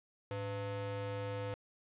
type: ring-modulated tone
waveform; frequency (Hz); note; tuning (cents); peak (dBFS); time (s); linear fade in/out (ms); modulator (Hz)
square; 197.8; G3; +16; -35; 0.31-1.54; 0; 305
effects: resampled to 8000 Hz + 12-bit